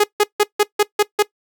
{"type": "tone bursts", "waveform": "sawtooth", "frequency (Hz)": 416.9, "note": "G#4", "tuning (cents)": 7, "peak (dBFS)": -7, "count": 7, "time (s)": [0, 1.226], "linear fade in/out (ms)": 5, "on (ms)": 38, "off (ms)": 160, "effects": ["noise-tail reverb RT60 0.1 s tail -19 dB re dry"]}